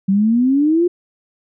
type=exponential sweep; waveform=sine; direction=up; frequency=189.1 to 359.7 Hz; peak=-11 dBFS; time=0.08-0.88 s; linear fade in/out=10 ms; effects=none